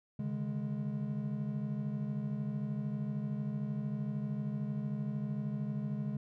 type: chord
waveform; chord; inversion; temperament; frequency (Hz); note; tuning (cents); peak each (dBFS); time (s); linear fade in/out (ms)
triangle; C# suspended second; none; equal with one note detuned; 138.59 / 151.66 / 207.7; C#3 / D#3 / G#3; 0 / -44 / 0; -36 / -39 / -35; 0.19-6.17; 5
effects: none